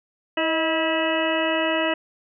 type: harmonic tone with a mistuned harmonic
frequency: 324.5 Hz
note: E4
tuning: 27 cents flat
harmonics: 1 / 2 / 3 / 4 / 5 / 6 / 8 / 9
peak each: -26 / -24 / -30 / -32 / -32 / -29 / -30 / -30 dBFS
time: 0.37-1.94 s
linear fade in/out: 5 ms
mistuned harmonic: 2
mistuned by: -43 cents
effects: none